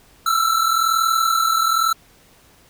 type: tone pair together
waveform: square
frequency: 1318.5 / 1359.5 Hz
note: E6 / F6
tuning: 0 / -47 cents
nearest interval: minor second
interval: 53 cents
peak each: -18 / -21 dBFS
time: 0.26-1.93 s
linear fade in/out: 5 ms
effects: pink hiss -52 dBFS RMS until 2.69 s